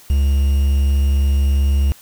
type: tone with quantisation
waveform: triangle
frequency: 69.3 Hz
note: C#2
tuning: in tune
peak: -10 dBFS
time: 0.1-1.92 s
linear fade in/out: 0 ms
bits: 6
effects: white hiss -45 dBFS RMS until 2.01 s